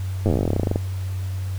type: slowing click train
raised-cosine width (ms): 2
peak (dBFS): -8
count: 23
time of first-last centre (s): 0.26-0.759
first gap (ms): 9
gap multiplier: 1.08
effects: added 94 Hz sine -24 dBFS peak until 1.58 s + pink hiss -44 dBFS RMS until 1.58 s